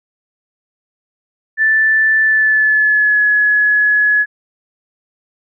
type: tone with pitch glide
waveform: sine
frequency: 1760 to 1693.2 Hz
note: A6 to G#6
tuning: 0 to +33 cents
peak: -9 dBFS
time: 1.57-4.26 s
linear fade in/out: 50 ms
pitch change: -67 cents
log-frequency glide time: 2.22-3.21 s
effects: none